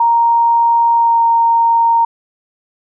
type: tone with pitch glide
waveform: sine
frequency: 932.3 to 925.3 Hz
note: A#5 to A#5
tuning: 0 to -13 cents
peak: -8 dBFS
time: 0-2.05 s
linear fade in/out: 5 ms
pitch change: -13 cents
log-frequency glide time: 0.94-1.21 s
effects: none